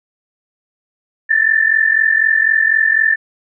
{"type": "tone pair together", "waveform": "sine", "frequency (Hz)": [1751, 1795], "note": ["A6", "A6"], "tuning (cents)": [-9, 34], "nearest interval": "unison", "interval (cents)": 43, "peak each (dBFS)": -13, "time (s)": [1.29, 3.16], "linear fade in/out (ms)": 20, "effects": []}